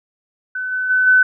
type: tone with level steps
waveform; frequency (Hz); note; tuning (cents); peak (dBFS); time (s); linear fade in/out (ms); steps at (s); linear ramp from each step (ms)
sine; 1510; F#6; +35; -21 / -18 / -12 / -8; 0.55-1.23; 5; 0.71 / 0.89 / 1.06; 20
effects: none